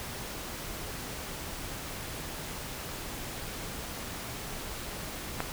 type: click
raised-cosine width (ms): 0.5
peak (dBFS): -14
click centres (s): 5.404
effects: pink hiss -39 dBFS RMS until 5.52 s